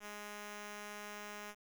5% pulse tone, 207.7 Hz, G#3, in tune, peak -34 dBFS, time 0-1.55 s, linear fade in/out 50 ms, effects 10-bit

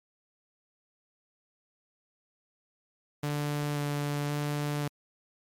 sawtooth tone with vibrato, 146 Hz, D3, 10 cents flat, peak -25 dBFS, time 3.23-4.88 s, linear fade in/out 5 ms, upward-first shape square, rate 0.94 Hz, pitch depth 9 cents each way, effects MP3 96 kbps

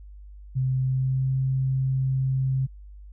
sine tone with pitch glide, 130.4 to 132.37 Hz, C3 to C3, -5 to +20 cents, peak -21 dBFS, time 0.55-2.67 s, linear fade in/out 20 ms, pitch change +25 cents, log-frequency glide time 0.83-1.32 s, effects added 50 Hz sine -41 dBFS peak until 3.12 s

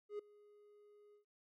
triangle tone with ADSR envelope, 415.2 Hz, G#4, in tune, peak -37 dBFS, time 0.09-1.25 s, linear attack 100 ms, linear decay 6 ms, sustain -23 dB, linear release 110 ms, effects none

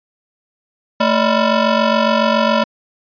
20% pulse ring-modulated tone, 399.2 Hz, G4, 32 cents sharp, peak -4 dBFS, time 1-2.64 s, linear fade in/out 5 ms, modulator 176 Hz, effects resampled to 11025 Hz

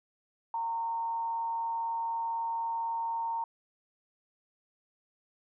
sine tone with frequency modulation, 918 Hz, A#5, 27 cents flat, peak -30 dBFS, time 0.54-3.44 s, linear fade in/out 2 ms, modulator 164 Hz, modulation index 0.21, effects none

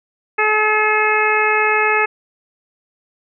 harmonic tone, 428.3 Hz, A4, 47 cents flat, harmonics 1 / 2 / 3 / 4 / 5 / 6, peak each -20 / -20 / -20 / -20 / -20 / -20 dBFS, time 0.38-2.06 s, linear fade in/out 10 ms, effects none

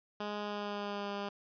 10% pulse tone with pitch glide, 207.7 to 201.7 Hz, G#3 to G3, 0 to +50 cents, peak -28 dBFS, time 0.2-1.29 s, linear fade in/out 5 ms, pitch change -50 cents, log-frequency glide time 0.39-1.12 s, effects resampled to 11025 Hz

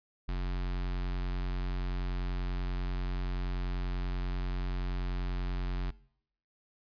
square tone with notch filter, 45.17 Hz, F#1, 41 cents flat, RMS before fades -33 dBFS, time 0.28-5.91 s, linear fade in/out 10 ms, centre 520 Hz, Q 1.8, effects noise-tail reverb RT60 0.7 s tail -21 dB re dry + resampled to 11025 Hz

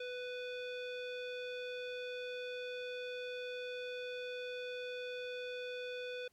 square tone with low-pass filter, 496.7 Hz, B4, 10 cents sharp, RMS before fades -43 dBFS, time 0-6.28 s, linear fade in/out 5 ms, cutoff 3200 Hz, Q 2.9, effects pink hiss -75 dBFS RMS until 6.32 s

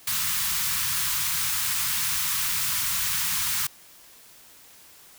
white band-stop noise, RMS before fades -26 dBFS, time 0.07-3.67 s, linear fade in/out 5 ms, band 190 to 940 Hz, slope 48 dB/octave, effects white hiss -51 dBFS RMS until 5.18 s

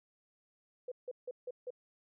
sine tone bursts, 499.5 Hz, B4, 20 cents sharp, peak -38 dBFS, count 5, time 0.88-1.705 s, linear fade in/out 5 ms, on 37 ms, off 160 ms, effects none

